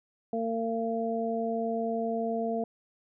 harmonic tone, 227.7 Hz, A#3, 40 cents flat, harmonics 1 / 2 / 3, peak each -32 / -32 / -32 dBFS, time 0.33-2.64 s, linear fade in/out 2 ms, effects none

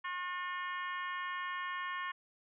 harmonic tone with a mistuned harmonic, 360 Hz, F#4, 47 cents flat, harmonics 3 / 4 / 5 / 6 / 7 / 8 / 9, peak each -39 / -48 / -41 / -48 / -54 / -51 / -55 dBFS, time 0.04-2.12 s, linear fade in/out 10 ms, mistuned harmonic 7, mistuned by -43 cents, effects none

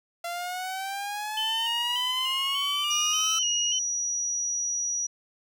sawtooth exponential sweep, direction up, 683 to 1318.5 Hz, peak -27 dBFS, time 0.24-3.39 s, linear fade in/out 5 ms
sine tone with vibrato, 2960 Hz, F#7, in tune, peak -26 dBFS, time 1.37-3.79 s, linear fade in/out 5 ms, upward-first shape square, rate 1.7 Hz, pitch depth 51 cents each way
sine tone, 5810 Hz, F#8, 32 cents flat, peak -26 dBFS, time 2.9-5.07 s, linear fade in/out 10 ms
effects none

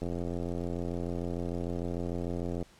click train, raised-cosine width 2 ms, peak -22 dBFS, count 227, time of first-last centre 0.02-2.627 s, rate 86.7 Hz, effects pink hiss -59 dBFS RMS until 2.79 s + low-pass 9000 Hz 12 dB/octave

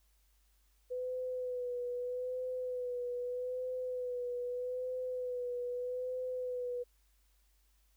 sine tone with vibrato, 498.4 Hz, B4, 16 cents sharp, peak -35 dBFS, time 0.9-6.84 s, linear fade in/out 20 ms, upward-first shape sine, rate 0.8 Hz, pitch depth 33 cents each way, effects added 50 Hz sine -68 dBFS peak until 7.96 s + white hiss -75 dBFS RMS until 7.96 s

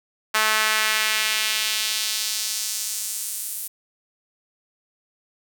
sawtooth tone with high-pass filter sweep, 216.8 Hz, A3, 25 cents flat, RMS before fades -24 dBFS, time 0.34-3.68 s, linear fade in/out 10 ms, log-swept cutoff 1300 to 11000 Hz, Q 1.2, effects none

